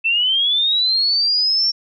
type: linear sweep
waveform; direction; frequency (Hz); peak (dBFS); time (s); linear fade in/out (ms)
sine; up; 2637 to 5500; -14; 0.04-1.72; 20
effects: none